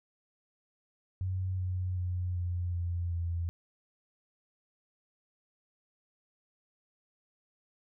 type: tone with pitch steps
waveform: sine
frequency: 93.2 / 91.55 / 89.92 / 88.33 / 86.76 / 85.22 Hz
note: F#2 / F#2 / F#2 / F2 / F2 / F2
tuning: +13 / -18 / -49 / +20 / -11 / -42 cents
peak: -30 dBFS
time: 1.21-3.49 s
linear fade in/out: 0 ms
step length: 380 ms
effects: none